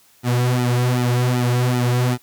sawtooth tone with flanger, 123.47 Hz, B2, in tune, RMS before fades -18 dBFS, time 0.23-2.18 s, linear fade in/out 50 ms, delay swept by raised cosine 1.8 to 4.8 ms, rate 2.6 Hz, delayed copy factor -0.9, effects white hiss -54 dBFS RMS until 2.22 s

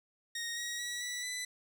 15% pulse tone with pitch steps, 1864.7 / 1896.2 / 1928.2 / 1960.8 / 1993.9 Hz, A#6 / A#6 / B6 / B6 / B6, 0 / +29 / -42 / -13 / +16 cents, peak -30 dBFS, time 0.35-1.45 s, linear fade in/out 5 ms, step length 220 ms, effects 12-bit

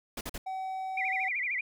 pink noise bursts, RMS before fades -37 dBFS, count 3, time 0.17-0.38 s, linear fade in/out 5 ms, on 40 ms, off 45 ms
triangle tone, 759 Hz, F#5, 44 cents sharp, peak -31 dBFS, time 0.46-1.29 s, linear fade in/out 10 ms
sine tone with vibrato, 2181 Hz, C#7, 29 cents flat, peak -29 dBFS, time 0.97-1.61 s, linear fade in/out 5 ms, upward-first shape sine, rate 13 Hz, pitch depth 190 cents each way
effects none

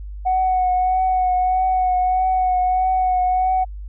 sine tone with vibrato, 740 Hz, F#5, in tune, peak -14 dBFS, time 0.25-3.65 s, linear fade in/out 20 ms, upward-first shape triangle, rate 1.6 Hz, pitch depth 25 cents each way, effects tanh soft clip ceiling -11 dBFS + added 50 Hz sine -29 dBFS peak until 3.88 s

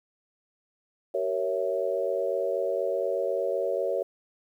sine chord, G diminished seventh, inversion none, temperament equal with one note detuned, 382.2 / 466.2 / 554.4 / 659.3 Hz, G4 / Bb4 / Db5 / Fb5, -44 / 0 / 0 / 0 cents, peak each -32 / -31 / -28 / -33 dBFS, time 1.14-4.03 s, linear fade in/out 5 ms, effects 10-bit

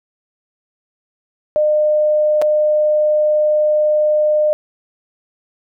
sine tone with dropouts, 606 Hz, D#5, 46 cents flat, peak -11 dBFS, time 1.56-4.53 s, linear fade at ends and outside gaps 0 ms, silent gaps 2.416-2.421 s, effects none

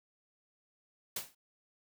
white noise with exponential decay, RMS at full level -33 dBFS, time 1.16-1.35 s, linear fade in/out 5 ms, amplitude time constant 40 ms, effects none

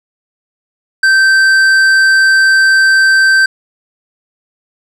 sine tone with tanh clipping, 1556 Hz, G6, 13 cents flat, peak -7 dBFS, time 1.03-3.46 s, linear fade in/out 5 ms, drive 10 dB, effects none

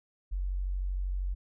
sine tone, 46.42 Hz, F#1, 6 cents sharp, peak -29 dBFS, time 0.31-1.35 s, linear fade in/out 20 ms, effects none

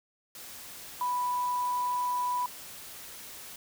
sine tone in noise, 987.8 Hz, B5, in tune, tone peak -27 dBFS, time 1.01-2.46 s, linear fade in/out 2 ms, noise white, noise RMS -45 dBFS, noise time 0.35-3.56 s, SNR +15 dB, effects none

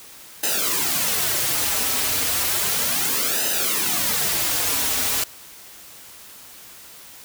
white noise with flanger, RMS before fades -22 dBFS, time 0.43-5.24 s, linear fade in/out 5 ms, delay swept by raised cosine 0.88 to 5.78 ms, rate 0.33 Hz, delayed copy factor -0.8, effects white hiss -43 dBFS RMS until 7.24 s

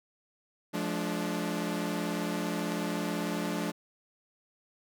sawtooth chord, D diminished, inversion first, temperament equal with one note detuned, 174.61 / 212.8 / 293.7 Hz, F3 / Ab3 / D4, 0 / +42 / 0 cents, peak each -31 dBFS, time 0.73-3.72 s, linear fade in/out 20 ms, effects none

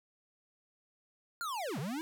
square linear two-way sweep, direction down then up, 1442 to 123.47 to 332.3 Hz, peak -36 dBFS, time 1.41-2.01 s, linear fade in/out 0 ms, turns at 1.79 s, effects none

